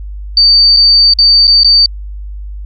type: tone with dropouts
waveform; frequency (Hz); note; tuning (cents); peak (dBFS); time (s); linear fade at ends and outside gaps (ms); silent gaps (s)
sine; 4600; D8; -37; -3; 0.37-1.86; 2; 0.765-0.769 / 1.137-1.187 / 1.471-1.477 / 1.634-1.645
effects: added 50 Hz sine -21 dBFS peak until 2.65 s